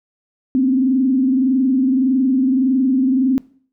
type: tone with frequency modulation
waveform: sine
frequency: 261.6 Hz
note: C4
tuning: in tune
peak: -12 dBFS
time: 0.55-3.38 s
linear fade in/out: 0 ms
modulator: 21.7 Hz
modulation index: 0.67
effects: noise-tail reverb RT60 0.5 s tail -21 dB re dry